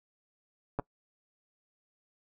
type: clicks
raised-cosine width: 1 ms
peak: -18 dBFS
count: 2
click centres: 0.789 / 0.796 s
effects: noise-tail reverb RT60 0.1 s tail -24 dB re dry